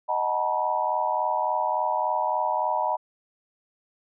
sine chord, B dominant seventh, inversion first, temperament equal with one note detuned, 622.3 / 740 / 880 / 963.5 Hz, D#5 / F#5 / A5 / B5, 0 / 0 / 0 / -43 cents, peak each -29 / -30 / -28 / -26 dBFS, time 0.08-2.97 s, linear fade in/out 20 ms, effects none

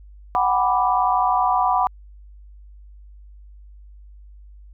sine chord, G major seventh, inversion third, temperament equal with one note detuned, 740 / 799.5 / 987.8 / 1174.7 Hz, F#5 / G5 / B5 / D6, 0 / +34 / 0 / 0 cents, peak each -20 / -26 / -20 / -23 dBFS, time 0.35-1.87 s, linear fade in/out 0 ms, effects added 50 Hz sine -41 dBFS peak until 4.73 s

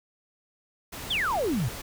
pink noise, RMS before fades -38 dBFS, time 0.92-1.82 s, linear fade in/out 10 ms
sine exponential sweep, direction down, 3729 to 103.83 Hz, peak -24 dBFS, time 1.1-1.69 s, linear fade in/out 10 ms
effects none

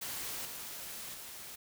white noise with level steps, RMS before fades -40 / -44 / -47 dBFS, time 0.01-1.56 s, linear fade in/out 10 ms, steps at 0.45 / 1.14 s, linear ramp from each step 5 ms, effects none

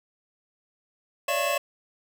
square tone cluster, 563 / 594 / 680 / 1090 / 2635 Hz, C#5 / D5 / F5 / C#6 / E7, +27 / +20 / -46 / -29 / -1 cents, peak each -31 dBFS, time 1.28-1.58 s, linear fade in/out 5 ms, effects none

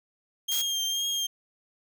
30% pulse tone with vibrato, 3209 Hz, G7, 40 cents sharp, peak -24 dBFS, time 0.48-1.27 s, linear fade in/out 10 ms, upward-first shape triangle, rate 2.1 Hz, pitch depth 30 cents each way
blue noise, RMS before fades -31 dBFS, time 0.51-0.62 s, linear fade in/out 10 ms
effects none

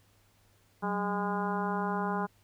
harmonic tone with a mistuned harmonic, 204.7 Hz, G#3, 25 cents flat, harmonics 1 / 2 / 3 / 4 / 5 / 6 / 7 / 8, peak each -33 / -37 / -43 / -35 / -36 / -42 / -40 / -52 dBFS, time 0.82-2.27 s, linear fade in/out 20 ms, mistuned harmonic 1, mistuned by -150 cents, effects added 101 Hz sine -67 dBFS peak until 2.43 s + pink hiss -67 dBFS RMS until 2.43 s

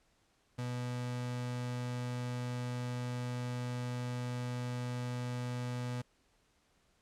35% pulse tone, 123.3 Hz, B2, 2 cents flat, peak -34 dBFS, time 0.58-6.02 s, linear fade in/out 10 ms, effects pink hiss -72 dBFS RMS until 7.01 s + low-pass 9000 Hz 12 dB/octave

